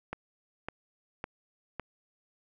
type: click train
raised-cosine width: 0.5 ms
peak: -20 dBFS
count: 4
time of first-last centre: 0.13-1.797 s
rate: 1.8 Hz
effects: none